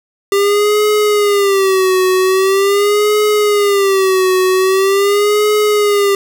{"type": "tone with vibrato", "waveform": "square", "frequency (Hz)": 396.1, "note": "G4", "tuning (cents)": 18, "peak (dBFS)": -10, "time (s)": [0.32, 6.15], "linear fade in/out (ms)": 2, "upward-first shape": "sine", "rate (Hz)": 0.43, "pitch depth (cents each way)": 110, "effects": ["7-bit"]}